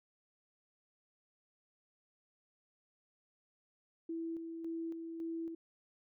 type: tone with tremolo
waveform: sine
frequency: 329.7 Hz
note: E4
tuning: in tune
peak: -37 dBFS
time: 4.09-5.55 s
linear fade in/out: 5 ms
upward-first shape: square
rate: 1.8 Hz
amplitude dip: 40%
effects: none